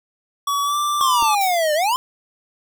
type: tone with pitch glide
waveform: square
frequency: 1135 to 1176.4 Hz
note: C#6 to D6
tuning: +41 to +3 cents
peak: -19 dBFS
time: 0.47-1.35 s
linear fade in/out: 5 ms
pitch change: +62 cents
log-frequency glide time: 0.63-0.77 s
type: exponential two-way sweep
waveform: square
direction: down then up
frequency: 1108.7 to 590 to 1058 Hz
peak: -17 dBFS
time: 1.01-1.96 s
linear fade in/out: 0 ms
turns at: 1.74 s
type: clicks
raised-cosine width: 2 ms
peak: -23 dBFS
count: 2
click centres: 1.224 / 1.227 s
type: noise with exponential decay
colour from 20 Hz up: violet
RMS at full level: -25 dBFS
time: 1.41-1.87 s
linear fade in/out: 2 ms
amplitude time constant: 100 ms
effects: none